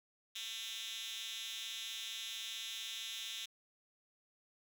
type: tone with high-pass filter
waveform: 5% pulse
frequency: 224.4 Hz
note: A3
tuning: 34 cents sharp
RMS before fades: -44 dBFS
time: 0.35-3.46 s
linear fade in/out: 10 ms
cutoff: 3700 Hz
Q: 5.8
effects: none